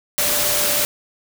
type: tone in noise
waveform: sine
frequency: 587.3 Hz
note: D5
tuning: in tune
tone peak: -28 dBFS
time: 0.18-0.85 s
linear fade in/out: 0 ms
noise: white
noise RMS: -19 dBFS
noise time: 0.18-0.85 s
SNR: -12 dB
effects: none